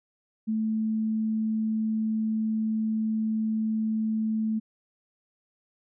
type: tone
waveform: sine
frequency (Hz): 219.2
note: A3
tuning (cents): -6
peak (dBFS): -24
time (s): 0.47-4.6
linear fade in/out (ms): 20
effects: none